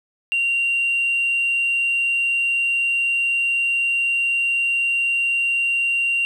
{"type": "tone", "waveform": "sine", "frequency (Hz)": 2764, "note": "F7", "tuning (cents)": -19, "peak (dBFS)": -16, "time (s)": [0.32, 6.25], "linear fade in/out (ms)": 0, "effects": ["tanh soft clip ceiling -14 dBFS", "9-bit"]}